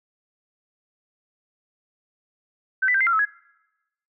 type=tone with pitch steps; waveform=sine; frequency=1538 / 1988 / 1575 / 2083 / 1378 / 1298 / 1670 Hz; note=G6 / B6 / G6 / C7 / F6 / E6 / G#6; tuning=-33 / +11 / +8 / -8 / -24 / -27 / +9 cents; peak=-17 dBFS; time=2.82-3.254 s; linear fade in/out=10 ms; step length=62 ms; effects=noise-tail reverb RT60 1.0 s tail -25 dB re dry